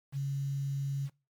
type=tone with quantisation; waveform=sine; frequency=138.59 Hz; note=C#3; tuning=in tune; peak=-30 dBFS; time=0.12-1.1 s; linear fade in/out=50 ms; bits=9; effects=noise-tail reverb RT60 0.3 s tail -23 dB re dry + MP3 96 kbps